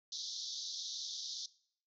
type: band-pass noise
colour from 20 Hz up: pink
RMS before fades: -43 dBFS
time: 0.12-1.46 s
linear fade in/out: 2 ms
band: 3500 to 6300 Hz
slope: 96 dB/octave
effects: noise-tail reverb RT60 0.6 s tail -20 dB re dry